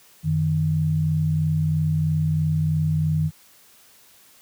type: tone pair together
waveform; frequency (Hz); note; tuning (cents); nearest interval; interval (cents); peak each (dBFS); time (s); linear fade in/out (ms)
sine; 92.5 / 155.56; F#2 / D#3; 0 / 0; major sixth; 900; -25 / -19; 0.23-3.31; 50
effects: white hiss -53 dBFS RMS until 4.41 s + high-pass 60 Hz 12 dB/octave